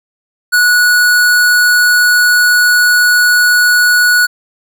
square tone, 1466 Hz, F#6, 16 cents flat, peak -7 dBFS, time 0.52-4.27 s, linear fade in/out 20 ms, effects none

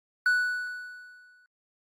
triangle tone with exponential decay, 1480 Hz, F#6, in tune, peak -17 dBFS, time 0.26-1.46 s, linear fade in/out 1 ms, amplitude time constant 260 ms, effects Opus 32 kbps

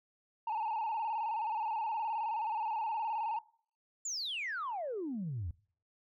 sine tone with vibrato, 883 Hz, A5, 6 cents sharp, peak -30 dBFS, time 0.47-3.39 s, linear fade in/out 5 ms, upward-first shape square, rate 19 Hz, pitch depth 67 cents each way
sine exponential sweep, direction down, 7350 to 76.5 Hz, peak -34 dBFS, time 4.05-5.51 s, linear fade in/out 5 ms
effects noise-tail reverb RT60 0.5 s tail -23 dB re dry + tanh soft clip ceiling -31 dBFS

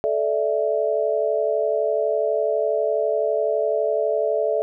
sine chord, A suspended fourth, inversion none, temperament equal with one note detuned, 435.7 / 587.3 / 659.3 Hz, A4 / D5 / E5, -17 / 0 / 0 cents, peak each -23 dBFS, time 0.04-4.62 s, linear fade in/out 0 ms, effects none

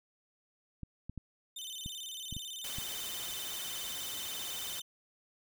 clicks, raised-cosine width 5 ms, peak -29 dBFS, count 7, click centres 0.833 / 1.096 / 1.177 / 1.861 / 2.326 / 2.366 / 2.785 s
sawtooth tone with vibrato, 3322 Hz, G#7, in tune, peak -38 dBFS, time 1.56-4.82 s, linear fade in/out 5 ms, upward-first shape square, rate 18 Hz, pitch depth 150 cents each way
white noise, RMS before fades -42 dBFS, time 2.64-4.8 s, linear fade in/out 5 ms
effects none

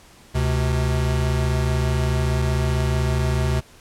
square tone pair together, 71.61 / 127.6 Hz, D2 / C3, -43 / -43 cents, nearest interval minor seventh, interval 1000 cents, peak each -22 dBFS, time 0.34-3.61 s, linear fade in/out 20 ms, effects pink hiss -49 dBFS RMS until 3.8 s + low-pass 11000 Hz 12 dB/octave

